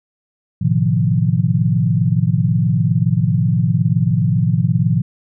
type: chord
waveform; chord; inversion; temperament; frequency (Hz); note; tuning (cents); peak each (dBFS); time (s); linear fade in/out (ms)
sine; F dominant seventh; first; equal with one note detuned; 110 / 127.83 / 155.56 / 174.61; A2 / C3 / Eb3 / F3; 0 / -40 / 0 / 0; -18; 0.61-5.02; 10
effects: none